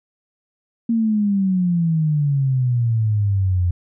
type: exponential sweep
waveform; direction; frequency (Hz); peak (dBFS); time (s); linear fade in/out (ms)
sine; down; 233.1 to 86.8; -15; 0.89-3.71; 5
effects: none